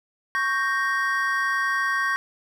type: chord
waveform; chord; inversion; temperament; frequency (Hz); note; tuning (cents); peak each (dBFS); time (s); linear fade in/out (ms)
triangle; G diminished; second; equal; 1108.7 / 1568 / 1864.7; Db6 / G6 / Bb6; 0 / 0 / 0; -24; 0.35-2.16; 0
effects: none